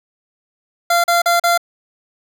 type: tone bursts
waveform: 25% pulse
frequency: 690 Hz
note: F5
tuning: 21 cents flat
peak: -8 dBFS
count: 4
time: 0.9-1.577 s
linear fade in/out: 5 ms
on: 140 ms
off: 39 ms
effects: none